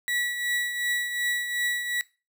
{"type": "tone with tremolo", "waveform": "35% pulse", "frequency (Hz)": 1940, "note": "B6", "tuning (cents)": -31, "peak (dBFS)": -22, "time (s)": [0.08, 2.01], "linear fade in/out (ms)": 0, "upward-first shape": "triangle", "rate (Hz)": 2.7, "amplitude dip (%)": 60, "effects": ["noise-tail reverb RT60 0.3 s tail -20 dB re dry"]}